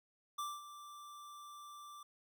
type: tone with ADSR envelope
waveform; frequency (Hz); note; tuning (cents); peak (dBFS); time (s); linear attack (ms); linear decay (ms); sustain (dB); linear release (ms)
square; 1174.7; D6; 0; -38; 0.38-2.03; 10; 220; -13; 4
effects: none